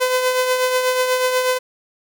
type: tone with tremolo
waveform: sawtooth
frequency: 508 Hz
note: B4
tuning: 49 cents sharp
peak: -10 dBFS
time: 0-1.59 s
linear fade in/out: 20 ms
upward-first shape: triangle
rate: 8.2 Hz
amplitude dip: 50%
effects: none